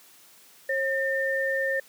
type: tone pair together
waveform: sine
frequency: 539 / 1807.2 Hz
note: C#5 / A6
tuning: -49 / +46 cents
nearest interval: octave + major sixth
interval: 2095 cents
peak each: -27 / -26 dBFS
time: 0.69-1.8 s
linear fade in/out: 5 ms
effects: white hiss -54 dBFS RMS until 1.88 s + high-pass 150 Hz 12 dB/octave